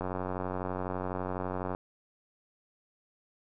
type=click train; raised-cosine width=1 ms; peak=-20 dBFS; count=161; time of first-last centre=0.01-1.749 s; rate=92 Hz; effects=none